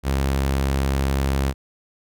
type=tone; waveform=sawtooth; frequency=67.9 Hz; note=C#2; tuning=35 cents flat; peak=-15 dBFS; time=0.03-1.54 s; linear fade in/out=50 ms; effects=none